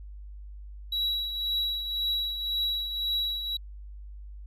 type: tone with tremolo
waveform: triangle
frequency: 3894 Hz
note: B7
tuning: 25 cents flat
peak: -23 dBFS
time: 0.92-3.57 s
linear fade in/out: 5 ms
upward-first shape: triangle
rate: 1.9 Hz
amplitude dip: 60%
effects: added 50 Hz sine -40 dBFS peak until 4.46 s + resampled to 32000 Hz